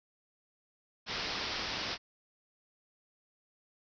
white low-pass noise, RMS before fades -37 dBFS, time 1.06-1.98 s, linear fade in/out 50 ms, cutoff 5500 Hz, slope 96 dB/octave, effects none

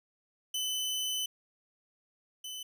sawtooth tone pair in turn, 3022 / 3022 Hz, F#7 / F#7, +36 / +36 cents, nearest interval unison, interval 0 cents, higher neither, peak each -28 / -36 dBFS, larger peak first, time 0.54-1.26 / 2.44-2.63 s, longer first, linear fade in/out 5 ms, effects none

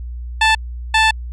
15% pulse tone bursts at uneven times, 880 Hz, A5, in tune, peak -4 dBFS, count 2, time 0.41-0.55 / 0.94-1.11 s, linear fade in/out 5 ms, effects added 60 Hz sine -25 dBFS peak until 1.32 s + low-pass 6000 Hz 12 dB/octave

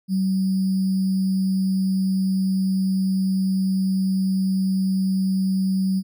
sine tone with sample-and-hold, 190 Hz, F#3, 46 cents sharp, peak -18 dBFS, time 0.08-6.03 s, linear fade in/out 50 ms, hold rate 4900 Hz, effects none

